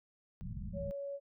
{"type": "low-pass noise", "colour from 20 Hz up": "white", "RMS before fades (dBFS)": -42, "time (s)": [0.41, 0.91], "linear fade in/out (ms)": 0, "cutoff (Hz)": 210, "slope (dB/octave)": 96}
{"type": "tone", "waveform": "sine", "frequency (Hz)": 561, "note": "C#5", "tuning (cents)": 21, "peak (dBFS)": -38, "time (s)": [0.73, 1.2], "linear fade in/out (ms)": 50}
{"effects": []}